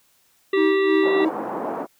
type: harmonic tone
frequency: 389.6 Hz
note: G4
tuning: 11 cents flat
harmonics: 1 / 3 / 5 / 7 / 9 / 10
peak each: -17 / -30 / -27 / -34 / -40 / -38 dBFS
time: 0.53-1.25 s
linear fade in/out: 5 ms
type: tone with tremolo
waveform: triangle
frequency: 318 Hz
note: D#4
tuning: 38 cents sharp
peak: -16 dBFS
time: 0.56-1.3 s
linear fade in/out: 20 ms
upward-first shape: sine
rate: 3.1 Hz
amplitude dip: 80%
type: band-pass noise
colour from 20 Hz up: white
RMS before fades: -28 dBFS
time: 1.02-1.87 s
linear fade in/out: 50 ms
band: 210 to 960 Hz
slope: 24 dB/octave
effects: white hiss -61 dBFS RMS until 1.99 s